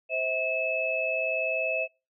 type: tone cluster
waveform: sine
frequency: 523 / 644 / 2599 Hz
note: C5 / E5 / E7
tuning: -1 / -41 / -25 cents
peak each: -33 / -30 / -28 dBFS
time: 0.09-1.88 s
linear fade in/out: 50 ms
effects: noise-tail reverb RT60 0.3 s tail -26 dB re dry